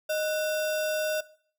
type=tone with sample-and-hold; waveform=sine; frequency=619 Hz; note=D#5; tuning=9 cents flat; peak=-25 dBFS; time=0.09-1.21 s; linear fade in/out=10 ms; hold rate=2100 Hz; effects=noise-tail reverb RT60 0.5 s tail -18 dB re dry